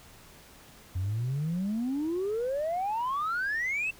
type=exponential sweep; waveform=sine; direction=up; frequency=87.31 to 2700 Hz; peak=-26 dBFS; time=0.95-3.91 s; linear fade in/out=10 ms; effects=tanh soft clip ceiling -25 dBFS + pink hiss -53 dBFS RMS until 3.99 s